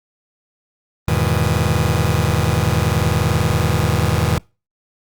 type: chord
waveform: sawtooth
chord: E major seventh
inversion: none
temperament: just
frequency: 82.41 / 103.01 / 123.61 / 154.51 Hz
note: E2 / G#2 / B2 / D#3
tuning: 0 / -14 / +2 / -12 cents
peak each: -16 dBFS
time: 1.08-4.38 s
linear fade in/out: 0 ms
effects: noise-tail reverb RT60 0.3 s tail -26 dB re dry + Opus 32 kbps